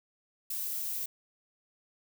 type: noise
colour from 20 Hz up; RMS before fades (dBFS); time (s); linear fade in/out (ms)
violet; -35; 0.5-1.06; 5
effects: none